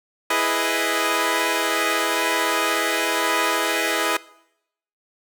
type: chord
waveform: 10% pulse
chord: E major seventh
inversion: none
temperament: equal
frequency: 329.6 / 415.3 / 493.9 / 622.3 Hz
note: E4 / G#4 / B4 / D#5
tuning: 0 / 0 / 0 / 0 cents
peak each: -17 dBFS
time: 0.3-4.17 s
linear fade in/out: 5 ms
effects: noise-tail reverb RT60 0.8 s tail -21 dB re dry